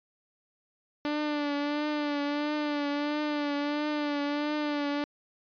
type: tone with vibrato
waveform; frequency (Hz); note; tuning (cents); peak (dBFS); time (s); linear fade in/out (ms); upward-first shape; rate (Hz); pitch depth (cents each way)
sawtooth; 293.7; D4; 0; -24; 1.05-5.04; 0; triangle; 1.5; 47
effects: resampled to 11025 Hz